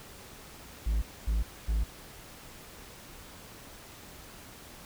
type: tone bursts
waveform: triangle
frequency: 54 Hz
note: A1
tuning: 32 cents flat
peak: -23 dBFS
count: 3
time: 0.86-1.84 s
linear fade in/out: 10 ms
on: 160 ms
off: 250 ms
effects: pink hiss -49 dBFS RMS until 4.85 s